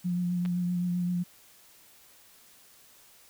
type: tone with vibrato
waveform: sine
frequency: 177.3 Hz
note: F3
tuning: 26 cents sharp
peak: -26 dBFS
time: 0.04-1.24 s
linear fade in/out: 20 ms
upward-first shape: triangle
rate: 7.7 Hz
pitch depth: 25 cents each way
type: clicks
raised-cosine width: 0.3 ms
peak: -28 dBFS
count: 2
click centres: 0.452 / 0.459 s
effects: white hiss -57 dBFS RMS until 3.29 s